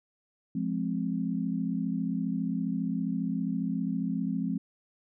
sine chord, F minor, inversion none, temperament just, 174.61 / 209.5 / 261.9 Hz, F3 / Ab3 / C4, 0 / +15 / +2 cents, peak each -32 dBFS, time 0.55-4.58 s, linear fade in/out 5 ms, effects none

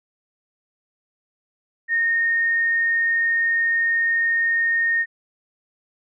sine tone, 1843 Hz, A#6, 20 cents flat, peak -17 dBFS, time 1.88-5.06 s, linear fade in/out 50 ms, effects none

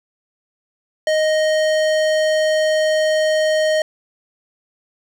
sine tone with hard clipping, 622.3 Hz, D#5, in tune, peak -16 dBFS, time 1.07-3.82 s, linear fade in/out 2 ms, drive 17 dB, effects none

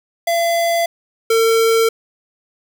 square tone pair in turn, 678 / 452.5 Hz, E5 / A4, +49 / +48 cents, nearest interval perfect fifth, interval 701 cents, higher first, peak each -15 / -12 dBFS, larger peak second, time 0.27-0.86 / 1.3-1.89 s, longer neither, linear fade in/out 5 ms, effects 7-bit

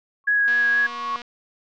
sine tone with exponential growth, 1108.7 Hz, C#6, in tune, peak -21 dBFS, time 0.24-1.16 s, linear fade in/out 0 ms, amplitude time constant 200 ms
sine tone with vibrato, 1661.2 Hz, G#6, in tune, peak -16 dBFS, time 0.27-0.87 s, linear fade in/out 10 ms, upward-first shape sine, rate 4.2 Hz, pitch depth 11 cents each way
click train, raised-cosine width 0.2 ms, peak -19 dBFS, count 178, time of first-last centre 0.48-1.218 s, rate 240 Hz
effects low-pass 4000 Hz 12 dB/octave

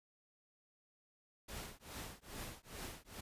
pink noise with tremolo, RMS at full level -45 dBFS, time 1.48-3.21 s, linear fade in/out 10 ms, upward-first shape triangle, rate 2.4 Hz, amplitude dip 100%, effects resampled to 32000 Hz

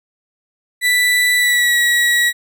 35% pulse tone with pitch glide, 1975.5 to 1920.4 Hz, B6 to B6, 0 to -49 cents, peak -10 dBFS, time 0.81-2.33 s, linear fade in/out 50 ms, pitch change -49 cents, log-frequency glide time 1.36-1.78 s, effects none

